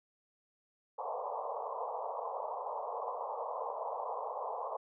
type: band-pass noise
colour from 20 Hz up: white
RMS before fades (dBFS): -39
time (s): 0.98-4.77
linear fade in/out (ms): 10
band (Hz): 450 to 1100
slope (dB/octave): 96
effects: none